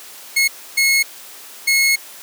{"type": "tone bursts at uneven times", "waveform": "sawtooth", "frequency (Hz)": 2174, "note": "C#7", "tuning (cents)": -34, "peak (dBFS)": -9, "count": 3, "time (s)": [[0.36, 0.48], [0.77, 1.03], [1.67, 1.96]], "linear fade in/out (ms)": 10, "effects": ["white hiss -38 dBFS RMS until 2.22 s", "high-pass 300 Hz 12 dB/octave"]}